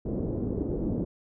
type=low-pass noise; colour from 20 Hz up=white; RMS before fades=-30 dBFS; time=0.05-1.05 s; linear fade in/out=10 ms; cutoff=400 Hz; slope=24 dB/octave; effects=none